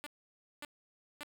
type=tone bursts; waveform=5% pulse; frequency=293.7 Hz; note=D4; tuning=in tune; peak=-31 dBFS; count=3; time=0.04-1.232 s; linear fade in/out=0 ms; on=24 ms; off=560 ms; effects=none